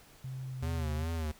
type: tone with pitch glide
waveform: sine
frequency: 130.81 to 128.93 Hz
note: C3 to C3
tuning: 0 to -25 cents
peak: -37 dBFS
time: 0.24-1.04 s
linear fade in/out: 5 ms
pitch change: -25 cents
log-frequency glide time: 0.46-0.57 s
type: tone with vibrato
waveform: square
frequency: 79.2 Hz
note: D#2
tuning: 31 cents sharp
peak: -33 dBFS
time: 0.62-1.32 s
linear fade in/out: 10 ms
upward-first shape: sine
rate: 2.5 Hz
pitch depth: 83 cents each way
effects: pink hiss -58 dBFS RMS until 1.39 s